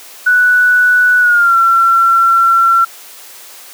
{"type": "tone with pitch glide", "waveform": "sine", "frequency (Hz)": [1480, 1357.2], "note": ["F#6", "F6"], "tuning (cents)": [0, -50], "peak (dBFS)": -6, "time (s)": [0.26, 2.85], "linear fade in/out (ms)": 10, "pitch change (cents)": -150, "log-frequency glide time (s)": [1.2, 1.56], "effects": ["white hiss -35 dBFS RMS until 3.73 s", "high-pass 400 Hz 12 dB/octave"]}